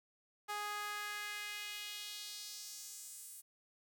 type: tone with high-pass filter sweep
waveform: sawtooth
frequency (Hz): 415.3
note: G#4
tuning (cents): 0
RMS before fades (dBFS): -45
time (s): 0.48-3.42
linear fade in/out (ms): 20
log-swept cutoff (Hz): 950 to 10000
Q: 1.8
effects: 11-bit